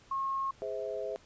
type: tone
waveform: sine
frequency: 1082 Hz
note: C#6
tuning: 42 cents flat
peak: -30 dBFS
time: 0.11-0.51 s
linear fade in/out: 5 ms
type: chord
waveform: sine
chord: Ab augmented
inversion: none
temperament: just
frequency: 415.3 / 519.1 / 648.9 Hz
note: Ab4 / C5 / E5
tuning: 0 / -14 / -27 cents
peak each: -38 dBFS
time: 0.62-1.16 s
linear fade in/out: 0 ms
effects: pink hiss -60 dBFS RMS until 1.25 s + resampled to 16000 Hz